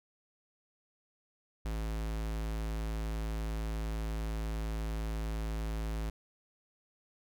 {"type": "tone", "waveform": "square", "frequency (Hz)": 54.3, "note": "A1", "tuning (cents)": -22, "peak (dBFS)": -34, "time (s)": [1.65, 6.1], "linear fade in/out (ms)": 5, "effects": []}